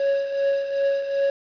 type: tone with tremolo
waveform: triangle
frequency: 554.4 Hz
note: C#5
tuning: in tune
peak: -15 dBFS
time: 0-1.3 s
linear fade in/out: 2 ms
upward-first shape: triangle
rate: 2.6 Hz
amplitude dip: 70%
effects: resampled to 11025 Hz + 7-bit

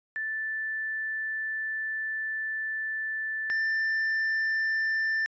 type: tone pair in turn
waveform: sine / triangle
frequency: 1760 / 1777.4 Hz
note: A6 / A6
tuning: 0 / +17 cents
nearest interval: unison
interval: 17 cents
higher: second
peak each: -29 / -23 dBFS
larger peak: second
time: 0.16-3.5 / 3.5-5.26 s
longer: first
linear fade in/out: 0 ms
effects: resampled to 16000 Hz

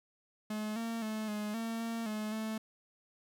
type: tone with pitch steps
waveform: 45% pulse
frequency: 213.6 / 229 / 217 / 210.1 / 227.4 / 229.1 / 213.8 / 219.2 Hz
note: G#3 / A#3 / A3 / G#3 / A#3 / A#3 / A3 / A3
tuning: +49 / -31 / -24 / +20 / -43 / -30 / -49 / -6 cents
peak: -35 dBFS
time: 0.5-2.58 s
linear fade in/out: 5 ms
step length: 260 ms
effects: none

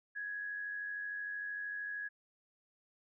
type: tone with amplitude modulation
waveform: sine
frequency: 1671 Hz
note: G#6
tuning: 10 cents sharp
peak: -36 dBFS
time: 0.15-2.09 s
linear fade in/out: 20 ms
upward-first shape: sine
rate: 93.1 Hz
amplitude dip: 45%
effects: none

